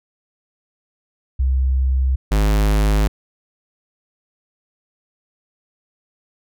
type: tone pair in turn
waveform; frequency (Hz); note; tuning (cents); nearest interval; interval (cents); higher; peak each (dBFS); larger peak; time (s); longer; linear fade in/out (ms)
sine / square; 65.41 / 51.92; C2 / G#1; 0 / 0; major third; 400; first; -14; neither; 1.39-2.16 / 2.31-3.08; neither; 10
effects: none